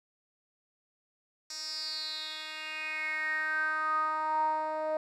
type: tone with band-pass filter sweep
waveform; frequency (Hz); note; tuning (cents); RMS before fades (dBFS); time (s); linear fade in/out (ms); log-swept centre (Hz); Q
10% pulse; 311.1; D#4; 0; -33; 1.5-4.97; 2; 5900 to 660; 7.1
effects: none